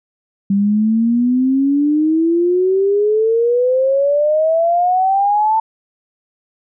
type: exponential sweep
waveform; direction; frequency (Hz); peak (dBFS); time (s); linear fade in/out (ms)
sine; up; 195.8 to 894; -11; 0.5-5.6; 5
effects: none